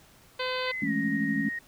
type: harmonic tone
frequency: 510 Hz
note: C5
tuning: 44 cents flat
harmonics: 1 / 2 / 3 / 4 / 5 / 6 / 7 / 8 / 9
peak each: -32 / -35 / -37 / -38 / -39 / -40 / -40 / -41 / -42 dBFS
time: 0.39-0.72 s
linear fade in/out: 10 ms
type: tone with pitch glide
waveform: sine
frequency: 2038 to 1868.9 Hz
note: C7 to A#6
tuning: -46 to +4 cents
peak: -31 dBFS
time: 0.67-1.59 s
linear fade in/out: 5 ms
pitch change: -150 cents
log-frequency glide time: 0.83-0.91 s
type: chord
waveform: sine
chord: A major seventh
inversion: second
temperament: equal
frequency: 164.81 / 207.7 / 220 / 277.2 Hz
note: E3 / G#3 / A3 / C#4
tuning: 0 / 0 / 0 / 0 cents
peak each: -35 / -31 / -32 / -29 dBFS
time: 0.82-1.49 s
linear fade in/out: 5 ms
effects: pink hiss -57 dBFS RMS until 1.67 s